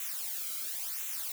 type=noise with flanger; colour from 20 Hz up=blue; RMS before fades=-37 dBFS; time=0-1.32 s; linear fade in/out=2 ms; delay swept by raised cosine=0.2 to 1.14 ms; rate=0.95 Hz; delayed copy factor=-0.75; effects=none